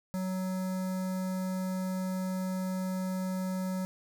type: tone with notch filter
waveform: square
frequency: 186.4 Hz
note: F#3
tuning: 13 cents sharp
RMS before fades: -33 dBFS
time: 0.14-3.85 s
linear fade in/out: 0 ms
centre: 2900 Hz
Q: 0.77
effects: none